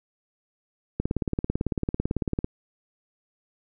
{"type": "click train", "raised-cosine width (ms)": 3, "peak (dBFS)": -12, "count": 27, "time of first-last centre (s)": [1, 2.444], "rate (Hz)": 18, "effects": []}